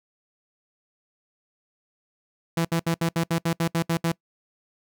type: tone bursts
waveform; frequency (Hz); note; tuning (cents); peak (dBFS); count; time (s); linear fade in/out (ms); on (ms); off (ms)
sawtooth; 166.5; E3; +18; -17; 11; 2.57-4.119; 5; 79; 68
effects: noise-tail reverb RT60 0.1 s tail -23 dB re dry